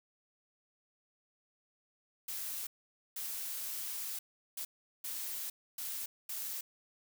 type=noise bursts at uneven times; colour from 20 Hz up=blue; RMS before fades=-40 dBFS; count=6; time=2.28-2.67 / 3.16-4.19 / 4.57-4.65 / 5.04-5.5 / 5.78-6.06 / 6.29-6.61 s; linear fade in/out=5 ms; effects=none